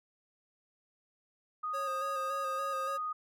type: tone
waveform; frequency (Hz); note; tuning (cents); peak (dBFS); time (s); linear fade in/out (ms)
sine; 1241; D#6; -5; -33; 1.63-3.13; 10
type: tone with vibrato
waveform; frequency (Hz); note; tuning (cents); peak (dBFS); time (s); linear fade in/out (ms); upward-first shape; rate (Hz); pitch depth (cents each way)
square; 541; C#5; -42; -39; 1.73-2.98; 20; square; 3.5; 28
effects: none